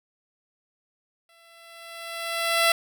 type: tone with exponential growth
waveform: 10% pulse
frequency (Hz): 671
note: E5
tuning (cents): +31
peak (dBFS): -8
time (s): 1.29-2.72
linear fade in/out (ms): 2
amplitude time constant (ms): 310
effects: none